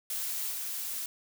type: noise with level steps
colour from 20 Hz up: blue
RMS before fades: -34 / -36 dBFS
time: 0.1-1.06 s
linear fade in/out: 2 ms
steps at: 0.5 s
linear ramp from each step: 20 ms
effects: none